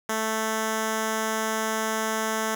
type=tone with notch filter; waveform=5% pulse; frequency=220 Hz; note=A3; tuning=in tune; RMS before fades=-27 dBFS; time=0.09-2.55 s; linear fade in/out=5 ms; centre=2500 Hz; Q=1.8; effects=none